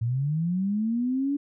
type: linear sweep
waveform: sine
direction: up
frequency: 111.2 to 289 Hz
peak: -23 dBFS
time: 0.01-1.37 s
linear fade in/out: 10 ms
effects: none